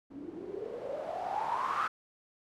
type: noise with low-pass filter sweep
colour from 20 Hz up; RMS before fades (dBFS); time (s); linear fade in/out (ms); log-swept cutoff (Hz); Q
blue; -36; 0.1-1.88; 10; 270 to 1300; 9.8
effects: none